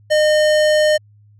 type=tone with hard clipping; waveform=sine; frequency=610 Hz; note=D#5; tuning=34 cents flat; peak=-13 dBFS; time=0.1-0.98 s; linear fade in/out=20 ms; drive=18 dB; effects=added 104 Hz sine -46 dBFS peak until 1.39 s